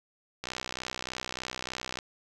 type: click train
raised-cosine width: 0.2 ms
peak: -17 dBFS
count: 99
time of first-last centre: 0.44-1.988 s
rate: 63.3 Hz
effects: none